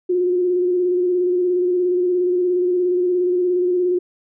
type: tone with vibrato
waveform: sine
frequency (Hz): 359.1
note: F4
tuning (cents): +48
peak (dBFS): -15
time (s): 0.09-3.99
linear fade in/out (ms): 10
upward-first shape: square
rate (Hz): 17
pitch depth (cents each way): 26
effects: none